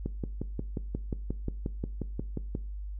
click train, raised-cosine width 3 ms, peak -19 dBFS, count 15, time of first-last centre 0.06-2.551 s, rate 5.62 Hz, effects noise-tail reverb RT60 0.4 s tail -19 dB re dry + added 50 Hz sine -35 dBFS peak until 2.99 s

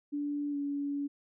sine tone with pitch glide, 290 to 284.5 Hz, D4 to C#4, -22 to +45 cents, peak -31 dBFS, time 0.12-1.08 s, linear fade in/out 20 ms, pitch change -33 cents, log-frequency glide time 0.51-0.56 s, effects none

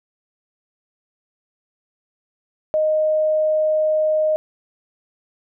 sine tone, 620 Hz, D#5, 6 cents flat, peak -15 dBFS, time 2.74-4.36 s, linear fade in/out 0 ms, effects none

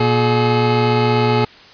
25% pulse tone pair together, 119.4 / 425.5 Hz, A#2 / G#4, +42 / +42 cents, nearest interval octave + minor seventh, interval 2200 cents, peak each -12 dBFS, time 0-1.45 s, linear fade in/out 5 ms, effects white hiss -42 dBFS RMS until 1.73 s + resampled to 11025 Hz

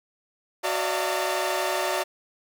sawtooth tone cluster, 371.4 / 571 / 611 / 683 / 906 Hz, F#4 / D5 / D#5 / F5 / A#5, +7 / -49 / -32 / -39 / -50 cents, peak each -27 dBFS, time 0.63-2.04 s, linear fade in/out 20 ms, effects none

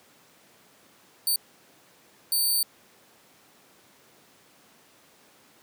10% pulse tone bursts at uneven times, 4566 Hz, D8, 50 cents flat, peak -15 dBFS, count 2, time 1.27-1.36 / 2.32-2.63 s, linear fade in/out 2 ms, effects pink hiss -57 dBFS RMS until 5.62 s + high-pass 200 Hz 12 dB/octave

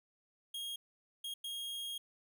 45% pulse tone bursts at uneven times, 3259 Hz, G#7, 33 cents flat, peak -39 dBFS, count 3, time 0.54-0.76 / 1.24-1.34 / 1.44-1.98 s, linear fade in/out 5 ms, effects none

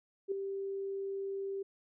sine tone with ADSR envelope, 392 Hz, G4, in tune, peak -28 dBFS, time 0.28-1.63 s, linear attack 37 ms, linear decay 4 ms, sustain -7 dB, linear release 10 ms, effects none

